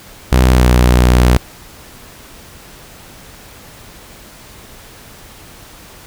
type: tone with pitch glide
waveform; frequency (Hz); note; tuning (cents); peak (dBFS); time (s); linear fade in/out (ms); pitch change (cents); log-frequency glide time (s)
sawtooth; 63.1 to 61.34; B1 to B1; +38 to -11; -3; 0.32-1.37; 0; -49; 0.49-0.68
effects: pink hiss -38 dBFS RMS until 6.06 s